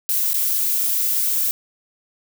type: noise with dropouts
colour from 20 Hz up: violet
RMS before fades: -20 dBFS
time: 0.09-1.51 s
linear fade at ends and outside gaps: 0 ms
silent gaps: 0.332-0.342 s
effects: none